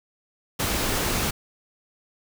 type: noise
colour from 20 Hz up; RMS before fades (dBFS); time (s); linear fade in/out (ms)
pink; -25; 0.59-1.31; 10
effects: none